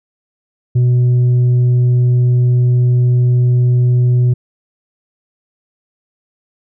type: tone with tanh clipping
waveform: sine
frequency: 123.47 Hz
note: B2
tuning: in tune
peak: -9 dBFS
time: 0.75-4.34 s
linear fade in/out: 10 ms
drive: 3 dB
effects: none